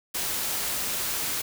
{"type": "noise", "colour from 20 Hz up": "white", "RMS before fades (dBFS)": -29, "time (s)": [0.14, 1.42], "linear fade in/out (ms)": 10, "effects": []}